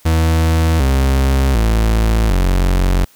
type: tone with pitch steps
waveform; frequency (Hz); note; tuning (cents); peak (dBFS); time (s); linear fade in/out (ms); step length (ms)
40% pulse; 81 / 66.94 / 55.32 / 45.72; E2 / C2 / A1 / F#1; -30 / +40 / +10 / -20; -10; 0.05-3.05; 10; 750
effects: white hiss -49 dBFS RMS until 3.15 s